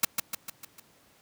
white noise with echo, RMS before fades -21 dBFS, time 0.03-0.05 s, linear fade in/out 5 ms, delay 150 ms, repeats 5, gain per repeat -5 dB, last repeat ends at 0.8 s, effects pink hiss -61 dBFS RMS until 1.21 s + high-pass 100 Hz 12 dB/octave

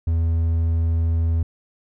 triangle tone, 82.41 Hz, E2, in tune, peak -15 dBFS, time 0.07-1.43 s, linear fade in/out 5 ms, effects none

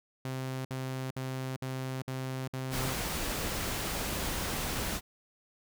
sawtooth tone bursts, 130.81 Hz, C3, in tune, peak -30 dBFS, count 6, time 0.25-2.935 s, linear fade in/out 2 ms, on 400 ms, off 57 ms
pink noise, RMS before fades -34 dBFS, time 2.7-5.01 s, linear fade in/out 50 ms
effects none

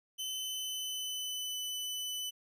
sawtooth tone with pitch glide, 3043 to 2998 Hz, F#7 to F#7, +48 to +22 cents, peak -33 dBFS, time 0.18-2.31 s, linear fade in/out 20 ms, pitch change -26 cents, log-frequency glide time 0.33-1.64 s, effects none

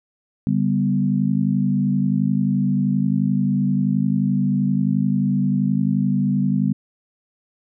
sine chord, G major, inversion second, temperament equal with one note detuned, 143.98 / 196 / 246.9 Hz, D3 / G3 / B3, -34 / 0 / 0 cents, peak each -22 / -19 / -22 dBFS, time 0.47-6.73 s, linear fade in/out 0 ms, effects none

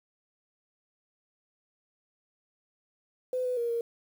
sine tone with pitch steps, 507 / 500 / 472.1 / 466.9 Hz, B4 / B4 / A#4 / A#4, +45 / +21 / +22 / +3 cents, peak -27 dBFS, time 3.33-3.81 s, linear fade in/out 2 ms, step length 120 ms, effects 9-bit

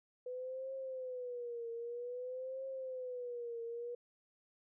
sine tone with vibrato, 497 Hz, B4, 11 cents sharp, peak -40 dBFS, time 0.26-3.95 s, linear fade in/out 5 ms, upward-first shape triangle, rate 0.52 Hz, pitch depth 130 cents each way, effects none

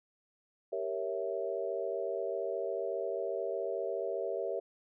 sine chord, G diminished seventh, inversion none, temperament equal, 392 / 466.2 / 554.4 / 659.3 Hz, G4 / Bb4 / Db5 / Fb5, 0 / 0 / 0 / 0 cents, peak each -38 / -38 / -38 / -38 dBFS, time 0.72-4.6 s, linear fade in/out 10 ms, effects none

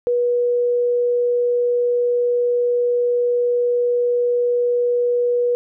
sine tone, 484.9 Hz, B4, 32 cents flat, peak -15 dBFS, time 0.07-5.55 s, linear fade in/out 0 ms, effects none

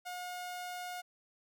sawtooth tone, 719 Hz, F#5, 50 cents flat, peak -36 dBFS, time 0.05-1.02 s, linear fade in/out 20 ms, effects none

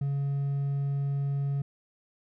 triangle tone with hard clipping, 140 Hz, C#3, 18 cents sharp, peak -27 dBFS, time 0.01-1.62 s, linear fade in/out 5 ms, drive 5 dB, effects none

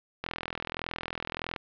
click train, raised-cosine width 0.3 ms, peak -16 dBFS, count 56, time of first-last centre 0.24-1.562 s, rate 41.6 Hz, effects low-pass 4000 Hz 12 dB/octave

